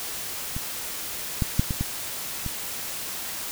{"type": "clicks", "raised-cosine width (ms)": 5, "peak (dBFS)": [-18, -10, -7, -14, -13, -18], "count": 6, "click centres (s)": [0.565, 1.422, 1.595, 1.708, 1.81, 2.463], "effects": ["white hiss -33 dBFS RMS until 3.51 s"]}